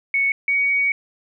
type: tone pair in turn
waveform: sine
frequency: 2217 / 2247 Hz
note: C#7 / C#7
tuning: 0 / +23 cents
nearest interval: unison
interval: 23 cents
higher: second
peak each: -16 dBFS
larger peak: neither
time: 0.14-0.32 / 0.48-0.92 s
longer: second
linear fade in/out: 2 ms
effects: none